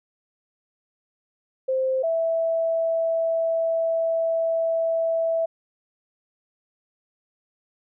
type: tone pair in turn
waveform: sine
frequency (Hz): 523.3 / 657.6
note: C5 / E5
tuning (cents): 0 / -4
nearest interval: major third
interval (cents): 396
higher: second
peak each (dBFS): -20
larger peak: neither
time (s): 1.68-2.03 / 2.03-5.46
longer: second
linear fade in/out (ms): 10
effects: none